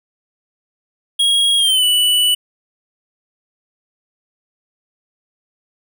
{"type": "tone with pitch glide", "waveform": "square", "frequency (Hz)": [3290, 2965], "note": ["G#7", "F#7"], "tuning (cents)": [-17, 3], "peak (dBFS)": -12, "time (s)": [1.19, 2.35], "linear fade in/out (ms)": 10, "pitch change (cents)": -180, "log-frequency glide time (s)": [1.57, 1.84], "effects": []}